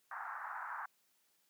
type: band-pass noise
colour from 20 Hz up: white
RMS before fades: -44 dBFS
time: 0.11-0.86 s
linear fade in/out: 5 ms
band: 800 to 1600 Hz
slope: 48 dB/octave
effects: white hiss -75 dBFS RMS until 1.49 s + high-pass 150 Hz 12 dB/octave